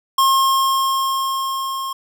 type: tone with level ramp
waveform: square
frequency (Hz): 1073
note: C6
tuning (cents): +43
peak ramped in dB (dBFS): -12 to -24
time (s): 0.18-1.93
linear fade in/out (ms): 5
effects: none